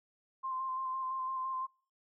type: tone with vibrato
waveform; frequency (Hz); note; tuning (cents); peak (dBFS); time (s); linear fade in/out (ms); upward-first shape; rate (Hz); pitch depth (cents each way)
sine; 1046.5; C6; 0; -34; 0.43-1.67; 20; square; 5.9; 17
effects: noise-tail reverb RT60 0.4 s tail -23 dB re dry